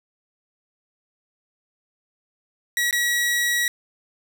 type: tone with dropouts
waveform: sawtooth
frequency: 1920 Hz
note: B6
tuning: 49 cents flat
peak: -16 dBFS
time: 2.77-3.68 s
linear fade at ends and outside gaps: 1 ms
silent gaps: 2.91-2.927 s
effects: none